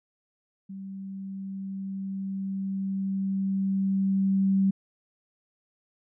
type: tone with level ramp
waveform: sine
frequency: 193.7 Hz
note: G3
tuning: 20 cents flat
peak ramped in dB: -36 to -19 dBFS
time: 0.69-4.71 s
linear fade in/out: 10 ms
effects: none